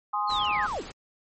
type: chord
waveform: sine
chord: Ab major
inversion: none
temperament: equal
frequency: 830.6 / 1046.5 / 1244.5 Hz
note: Ab5 / C6 / Eb6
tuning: 0 / 0 / 0 cents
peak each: -29 dBFS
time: 0.13-0.67 s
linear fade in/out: 10 ms
type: linear sweep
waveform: sine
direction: down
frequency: 4356 to 103.83 Hz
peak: -28 dBFS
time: 0.27-0.84 s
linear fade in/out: 50 ms
type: noise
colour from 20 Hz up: pink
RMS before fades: -41 dBFS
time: 0.29-0.92 s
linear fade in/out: 10 ms
effects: MP3 32 kbps